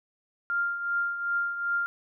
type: tone with tremolo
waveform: sine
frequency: 1396.9 Hz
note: F6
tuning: in tune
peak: -23 dBFS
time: 0.5-1.86 s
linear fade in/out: 0 ms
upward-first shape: triangle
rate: 2.6 Hz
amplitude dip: 65%
effects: none